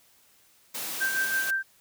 white high-pass noise, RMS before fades -34 dBFS, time 0.74-1.51 s, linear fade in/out 10 ms, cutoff 160 Hz, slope 24 dB/octave
sine tone with tremolo, 1568 Hz, G6, in tune, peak -23 dBFS, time 1-1.63 s, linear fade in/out 20 ms, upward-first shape sine, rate 6.1 Hz, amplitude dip 50%
effects white hiss -61 dBFS RMS until 1.8 s

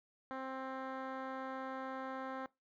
10% pulse tone with low-pass filter, 263.6 Hz, C4, 13 cents sharp, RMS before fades -43 dBFS, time 0.31-2.46 s, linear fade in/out 0 ms, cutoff 1700 Hz, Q 0.83, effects noise-tail reverb RT60 0.2 s tail -21 dB re dry

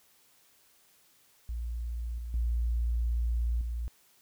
sine tone with level steps, 58.4 Hz, A#1, 4 cents sharp, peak -32 / -35 / -26 / -31 dBFS, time 1.49-3.88 s, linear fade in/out 0 ms, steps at 2.18 / 2.34 / 3.61 s, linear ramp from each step 2 ms, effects white hiss -64 dBFS RMS until 4.21 s

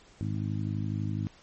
harmonic tone, 52 Hz, G#1, 3 cents sharp, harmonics 2 / 3 / 4 / 5 / 6, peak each -31 / -35 / -37 / -39 / -41 dBFS, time 0.21-1.27 s, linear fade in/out 0 ms, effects pink hiss -57 dBFS RMS until 1.42 s + MP3 32 kbps

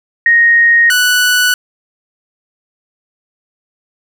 sine / sawtooth tone pair in turn, 1867 / 1481.8 Hz, A#6 / F#6, +2 / +2 cents, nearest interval major third, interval 400 cents, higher first, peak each -5 dBFS, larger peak neither, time 0.26-0.9 / 0.9-1.54 s, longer neither, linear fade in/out 2 ms, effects none

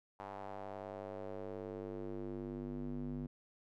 square tone with band-pass filter sweep, 49.39 Hz, G1, 14 cents sharp, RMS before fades -44 dBFS, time 0.19-3.27 s, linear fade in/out 10 ms, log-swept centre 860 to 220 Hz, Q 2.4, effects none

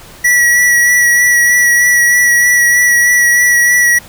square tone with vibrato, 1936 Hz, B6, 35 cents flat, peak -7 dBFS, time 0.24-3.99 s, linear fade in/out 10 ms, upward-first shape sine, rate 3.2 Hz, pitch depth 16 cents each way, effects pink hiss -36 dBFS RMS until 4.08 s

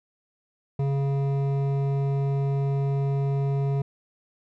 triangle tone with hard clipping, 138.59 Hz, C#3, in tune, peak -24 dBFS, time 0.79-3.82 s, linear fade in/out 5 ms, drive 15 dB, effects none

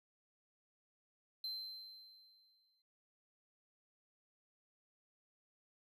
triangle tone with exponential decay, 4102 Hz, C8, 35 cents flat, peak -38 dBFS, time 1.44-2.82 s, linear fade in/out 2 ms, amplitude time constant 300 ms, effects noise-tail reverb RT60 0.7 s tail -22 dB re dry

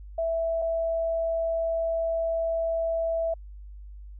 sine tone pair in turn, 659.3 / 659.3 Hz, E5 / E5, 0 / 0 cents, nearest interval unison, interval 0 cents, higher neither, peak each -24 dBFS, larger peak neither, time 0.18-0.62 / 0.62-3.34 s, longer second, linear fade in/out 5 ms, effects added 50 Hz sine -40 dBFS peak until 4.19 s

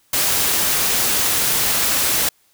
white noise, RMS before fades -18 dBFS, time 0.13-2.29 s, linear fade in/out 5 ms, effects white hiss -59 dBFS RMS until 2.53 s

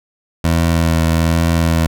20% pulse tone with vibrato, 82.41 Hz, E2, in tune, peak -7 dBFS, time 0.44-1.87 s, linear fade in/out 5 ms, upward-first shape triangle, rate 1.2 Hz, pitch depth 25 cents each way, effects none

